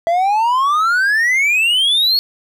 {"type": "exponential sweep", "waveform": "triangle", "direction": "up", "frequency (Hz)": [659.3, 4414], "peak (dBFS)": -10, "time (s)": [0.07, 2.19], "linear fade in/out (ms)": 0, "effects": []}